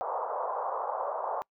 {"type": "band-pass noise", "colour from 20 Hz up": "white", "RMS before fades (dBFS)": -33, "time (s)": [0.01, 1.42], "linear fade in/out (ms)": 0, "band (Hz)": [490, 1100], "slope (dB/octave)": 48, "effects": ["noise-tail reverb RT60 0.1 s tail -25 dB re dry"]}